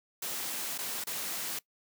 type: noise with dropouts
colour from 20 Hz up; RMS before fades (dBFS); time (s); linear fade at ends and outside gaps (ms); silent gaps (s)
white; -36; 0.22-1.59; 5; 0.779-0.786 / 1.041-1.069
effects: noise-tail reverb RT60 0.1 s tail -21 dB re dry + high-pass 150 Hz 12 dB/octave